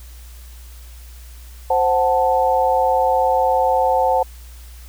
sine chord, F# diminished, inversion second, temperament equal, 523.3 / 740 / 880 Hz, C5 / F#5 / A5, 0 / 0 / 0 cents, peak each -18 dBFS, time 1.7-4.23 s, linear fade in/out 5 ms, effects added 60 Hz sine -36 dBFS peak until 4.88 s + white hiss -47 dBFS RMS until 4.88 s

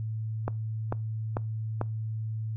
click train, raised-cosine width 1 ms, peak -15 dBFS, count 4, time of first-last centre 0.48-1.813 s, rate 2.25 Hz, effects noise-tail reverb RT60 0.3 s tail -24 dB re dry + added 110 Hz sine -30 dBFS peak until 2.56 s

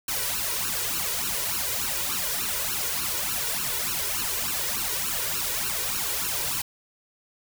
white noise with flanger, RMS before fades -28 dBFS, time 0.08-6.62 s, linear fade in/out 5 ms, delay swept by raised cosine 0.71 to 2.11 ms, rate 3.4 Hz, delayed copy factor +0.95, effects none

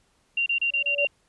sine tone bursts, 2769 Hz, F7, 15 cents flat, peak -21 dBFS, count 6, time 0.37-1.072 s, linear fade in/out 5 ms, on 92 ms, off 30 ms
sine tone with exponential growth, 572 Hz, D5, 46 cents flat, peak -21 dBFS, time 0.65-1.05 s, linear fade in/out 2 ms, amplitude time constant 85 ms
effects pink hiss -66 dBFS RMS until 1.28 s + resampled to 24000 Hz

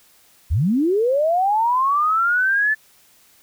sine linear sweep, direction up, 59.6 to 1759 Hz, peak -15 dBFS, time 0.5-2.75 s, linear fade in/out 20 ms, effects white hiss -54 dBFS RMS until 3.42 s

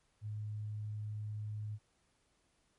sine tone, 106 Hz, G#2, 36 cents sharp, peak -38 dBFS, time 0.21-1.79 s, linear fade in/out 50 ms, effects pink hiss -75 dBFS RMS until 2.78 s + MP3 48 kbps

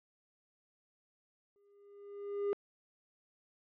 triangle tone with exponential growth, 404.9 Hz, G#4, 44 cents flat, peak -27 dBFS, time 1.56-2.53 s, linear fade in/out 0 ms, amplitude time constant 210 ms, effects low-pass 2000 Hz 12 dB/octave

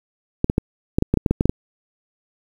clicks, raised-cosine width 3 ms, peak -3 dBFS, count 12, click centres 0.444 / 0.499 / 0.581 / 0.985 / 1.024 / 1.14 / 1.173 / 1.262 / 1.31 / 1.409 / 1.456 / 1.495 s, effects 7-bit

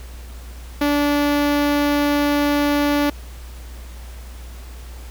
sawtooth tone with notch filter, 290 Hz, D4, 22 cents flat, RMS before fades -18 dBFS, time 0.81-3.1 s, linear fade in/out 5 ms, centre 8100 Hz, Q 1, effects added 60 Hz sine -33 dBFS peak until 5.1 s + pink hiss -44 dBFS RMS until 5.1 s

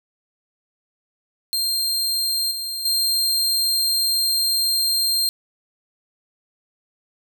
sawtooth tone with level steps, 4186 Hz, C8, in tune, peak -17 / -23 / -15 dBFS, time 1.53-5.29 s, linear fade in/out 0 ms, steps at 2.51 / 2.85 s, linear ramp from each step 5 ms, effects none

